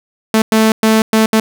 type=tone bursts at uneven times; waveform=sawtooth; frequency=220 Hz; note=A3; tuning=in tune; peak=-4 dBFS; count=5; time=0.34-0.42 / 0.52-0.72 / 0.83-1.02 / 1.13-1.26 / 1.33-1.4 s; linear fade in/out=2 ms; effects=none